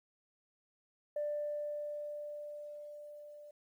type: tone with level ramp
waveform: sine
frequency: 591 Hz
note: D5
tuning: 11 cents sharp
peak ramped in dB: -32 to -50 dBFS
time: 1.16-3.51 s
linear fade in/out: 5 ms
effects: tanh soft clip ceiling -29 dBFS + 12-bit